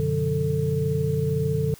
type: tone cluster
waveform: sine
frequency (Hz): 93.9 / 125.5 / 147.4 / 180.9 / 442.3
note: F#2 / B2 / D3 / F#3 / A4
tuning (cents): +26 / +28 / +7 / -39 / +9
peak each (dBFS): -31 / -30 / -24 / -32 / -26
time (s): 0-1.74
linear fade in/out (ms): 0
effects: white hiss -49 dBFS RMS until 1.79 s